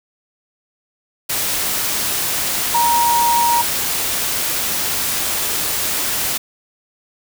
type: tone in noise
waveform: sine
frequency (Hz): 943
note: A#5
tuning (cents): +20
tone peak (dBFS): -13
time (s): 2.74-3.62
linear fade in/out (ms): 10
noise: white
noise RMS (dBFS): -20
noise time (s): 1.29-6.38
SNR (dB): +4
effects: none